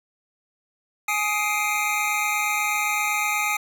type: tone cluster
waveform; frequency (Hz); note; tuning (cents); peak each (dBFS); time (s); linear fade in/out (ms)
square; 838 / 1253 / 2103 / 2337 / 2486; G#5 / D#6 / C7 / D7 / D#7; +15 / +12 / +8 / -9 / -2; -29; 1.08-3.57; 5
effects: none